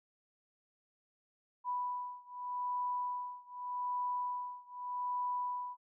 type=beating tone pair; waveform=sine; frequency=987.8 / 988.63 Hz; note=B5 / B5; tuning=0 / +2 cents; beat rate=0.83 Hz; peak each=-38 / -39 dBFS; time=1.64-5.77 s; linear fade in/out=50 ms; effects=none